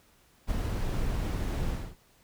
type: noise with ADSR envelope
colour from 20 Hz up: brown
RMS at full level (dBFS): -28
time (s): 0.47-1.96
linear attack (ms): 33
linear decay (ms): 22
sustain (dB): -2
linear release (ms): 270
effects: pink hiss -63 dBFS RMS until 2.23 s